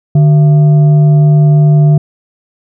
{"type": "tone with frequency modulation", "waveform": "sine", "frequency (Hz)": 149.5, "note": "D3", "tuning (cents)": 31, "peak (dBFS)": -3, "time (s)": [0.15, 1.98], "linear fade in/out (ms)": 5, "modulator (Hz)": 528, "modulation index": 0.23, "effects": []}